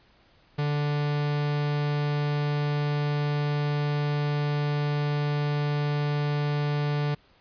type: tone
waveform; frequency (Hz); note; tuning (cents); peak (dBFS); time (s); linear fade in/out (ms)
45% pulse; 146.6; D3; -3; -24; 0.58-7.15; 10
effects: pink hiss -60 dBFS RMS until 7.4 s + resampled to 11025 Hz